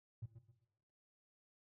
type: tone with echo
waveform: triangle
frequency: 114.2 Hz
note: A#2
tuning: 35 cents flat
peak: -38 dBFS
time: 0.22-0.26 s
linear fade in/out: 10 ms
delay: 130 ms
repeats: 3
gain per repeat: -11 dB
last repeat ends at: 0.65 s
effects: noise-tail reverb RT60 1.0 s tail -17 dB re dry + tanh soft clip ceiling -40 dBFS